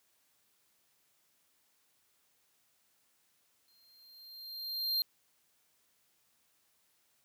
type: tone with exponential growth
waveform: square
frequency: 4186 Hz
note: C8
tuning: in tune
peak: -28 dBFS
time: 3.68-5.02 s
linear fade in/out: 1 ms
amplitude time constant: 290 ms
effects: white hiss -73 dBFS RMS until 7.24 s + high-pass 60 Hz 12 dB/octave